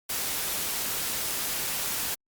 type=noise; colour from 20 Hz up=white; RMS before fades=-30 dBFS; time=0.09-2.15 s; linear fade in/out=10 ms; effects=Opus 48 kbps